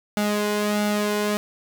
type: tone with flanger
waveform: sawtooth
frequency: 208.3 Hz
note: G#3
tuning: 5 cents sharp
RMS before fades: -23 dBFS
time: 0.17-1.37 s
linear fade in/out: 0 ms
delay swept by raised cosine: 1.4 to 2.02 ms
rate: 1.5 Hz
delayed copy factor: +0.6
effects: none